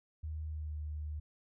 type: tone with pitch glide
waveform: sine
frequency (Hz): 77.7 to 75.71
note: D#2 to D#2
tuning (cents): -2 to -47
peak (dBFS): -37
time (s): 0.23-1.2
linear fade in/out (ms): 10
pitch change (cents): -45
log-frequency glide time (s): 0.46-0.77
effects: none